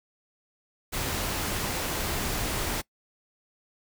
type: noise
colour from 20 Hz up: pink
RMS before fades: -30 dBFS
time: 0.92-2.82 s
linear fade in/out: 20 ms
effects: noise-tail reverb RT60 0.1 s tail -22 dB re dry